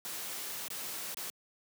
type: noise with dropouts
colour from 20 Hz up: white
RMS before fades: -40 dBFS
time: 0.05-1.3 s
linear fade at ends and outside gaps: 0 ms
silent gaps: 0.681-0.703 / 1.144-1.171 s
effects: high-pass 150 Hz 12 dB/octave